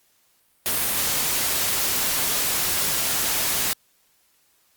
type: noise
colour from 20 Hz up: white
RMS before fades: -23 dBFS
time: 0.66-3.73 s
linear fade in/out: 0 ms
effects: white hiss -63 dBFS RMS until 4.76 s + Opus 48 kbps